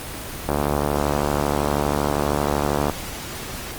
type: click train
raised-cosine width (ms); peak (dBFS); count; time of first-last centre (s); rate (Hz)
1; -6; 176; 0.49-2.897; 72.7
effects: pink hiss -32 dBFS RMS until 3.78 s + Opus 24 kbps

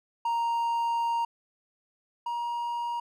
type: tone pair in turn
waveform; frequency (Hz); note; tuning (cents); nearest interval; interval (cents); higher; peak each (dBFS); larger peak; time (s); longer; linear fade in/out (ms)
triangle; 932.3 / 947.5; A#5 / A#5; 0 / +28; unison; 28; second; -23 / -27; first; 0.25-1.25 / 2.26-3; first; 5
effects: none

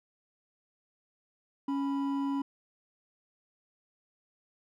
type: tone pair together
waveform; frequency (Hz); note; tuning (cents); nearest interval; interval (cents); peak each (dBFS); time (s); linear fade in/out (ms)
triangle; 277.2 / 987.8; C#4 / B5; 0 / 0; octave + minor seventh; 2200; -27 / -37; 1.68-2.42; 5
effects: none

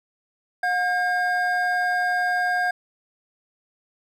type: tone pair together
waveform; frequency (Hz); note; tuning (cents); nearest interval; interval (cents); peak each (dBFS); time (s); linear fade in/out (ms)
triangle; 721 / 1610.2; F#5 / G6; -45 / +46; octave + major second; 1391; -21; 0.63-2.71; 5
effects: none

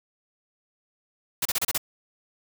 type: noise bursts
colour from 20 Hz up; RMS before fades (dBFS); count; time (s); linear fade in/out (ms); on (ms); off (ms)
white; -25; 6; 1.42-1.779; 5; 34; 31
effects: none

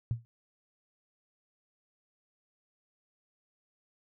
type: tone with exponential decay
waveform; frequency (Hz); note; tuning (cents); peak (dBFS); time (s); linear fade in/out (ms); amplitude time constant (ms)
sine; 116.2; A#2; -5; -24; 0.11-0.25; 0; 30
effects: none

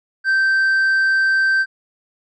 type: tone with tanh clipping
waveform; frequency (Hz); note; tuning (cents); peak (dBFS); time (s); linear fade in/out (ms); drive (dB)
sine; 1559; G6; -10; -14; 0.24-1.66; 50; 3
effects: none

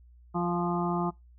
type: harmonic tone with a mistuned harmonic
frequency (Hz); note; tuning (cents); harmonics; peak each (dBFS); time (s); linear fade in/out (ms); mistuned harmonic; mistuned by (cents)
174.61; F3; 0; 1 / 2 / 4 / 5 / 6 / 7; -29 / -32 / -35 / -36 / -37 / -37; 0.34-1.11; 20; 5; -21
effects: noise-tail reverb RT60 0.2 s tail -24 dB re dry + added 60 Hz sine -52 dBFS peak until 1.38 s

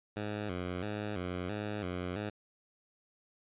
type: tone with vibrato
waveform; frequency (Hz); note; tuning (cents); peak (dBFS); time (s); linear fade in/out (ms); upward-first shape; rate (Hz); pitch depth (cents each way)
10% pulse; 97.1; G2; -16; -27; 0.16-2.3; 10; square; 1.5; 130
effects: resampled to 8000 Hz

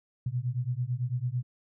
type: beating tone pair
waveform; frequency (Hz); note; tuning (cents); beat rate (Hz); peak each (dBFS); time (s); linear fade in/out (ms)
sine; 119.6 / 128.6; A#2 / C3; +45 / -30; 9; -31; 0.26-1.43; 5
effects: none

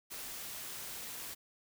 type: noise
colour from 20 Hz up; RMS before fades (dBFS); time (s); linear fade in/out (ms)
white; -44; 0.1-1.35; 20
effects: none

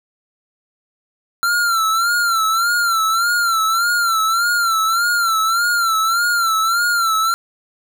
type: tone with vibrato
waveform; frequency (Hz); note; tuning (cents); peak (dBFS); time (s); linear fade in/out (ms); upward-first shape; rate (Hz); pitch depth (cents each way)
square; 1365; F6; -40; -15; 1.43-7.34; 0; sine; 1.7; 82
effects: none

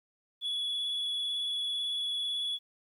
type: tone with vibrato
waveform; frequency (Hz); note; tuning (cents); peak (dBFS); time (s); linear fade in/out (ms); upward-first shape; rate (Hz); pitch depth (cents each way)
sine; 3399; G#7; +39; -28; 0.41-2.59; 50; triangle; 18; 26
effects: tanh soft clip ceiling -29 dBFS + 11-bit

